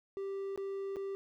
triangle tone with dropouts, 392 Hz, G4, in tune, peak -34 dBFS, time 0.17-1.15 s, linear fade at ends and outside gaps 0 ms, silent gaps 0.56-0.576 / 0.96-0.967 s, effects none

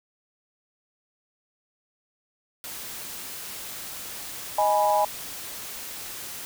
white noise, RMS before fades -37 dBFS, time 2.64-6.45 s, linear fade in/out 0 ms
sine chord, G# minor, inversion second, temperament equal, 622.3 / 830.6 / 987.8 Hz, D#5 / G#5 / B5, 0 / 0 / 0 cents, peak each -24 / -21 / -26 dBFS, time 4.58-5.05 s, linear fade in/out 5 ms
effects none

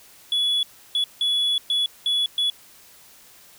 sine tone bursts at uneven times, 3400 Hz, G#7, 40 cents sharp, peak -16 dBFS, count 6, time 0.32-0.63 / 0.95-1.04 / 1.21-1.58 / 1.7-1.86 / 2.06-2.26 / 2.38-2.5 s, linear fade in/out 2 ms, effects tanh soft clip ceiling -18 dBFS + white hiss -50 dBFS RMS until 3.58 s

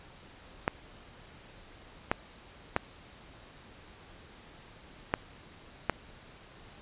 clicks, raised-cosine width 0.5 ms, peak -10 dBFS, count 5, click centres 0.679 / 2.115 / 2.764 / 5.139 / 5.897 s, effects pink hiss -53 dBFS RMS until 6.81 s + resampled to 8000 Hz

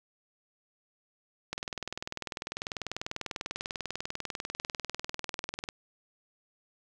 click train, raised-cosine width 0.2 ms, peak -17 dBFS, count 85, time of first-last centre 1.53-5.688 s, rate 20.2 Hz, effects none

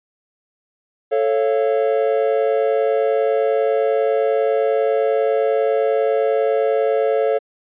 triangle chord, A augmented, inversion none, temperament just, 440 / 550 / 687.5 Hz, A4 / C#5 / E#5, 0 / -14 / -27 cents, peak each -16 / -17 / -21 dBFS, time 1.11-7.39 s, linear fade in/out 20 ms, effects resampled to 8000 Hz

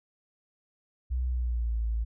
sine tone with pitch glide, 62.7 to 55.86 Hz, B1 to A1, +27 to +27 cents, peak -26 dBFS, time 1.1-2.05 s, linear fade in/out 20 ms, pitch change -200 cents, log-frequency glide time 1.28-1.79 s, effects none

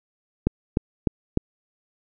click train, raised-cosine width 3 ms, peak -6 dBFS, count 4, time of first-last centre 0.47-1.374 s, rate 3.32 Hz, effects none

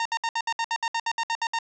sawtooth tone bursts, 918 Hz, A#5, 27 cents flat, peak -20 dBFS, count 14, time 0-1.588 s, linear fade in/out 2 ms, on 54 ms, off 64 ms, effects resampled to 16000 Hz + 9-bit

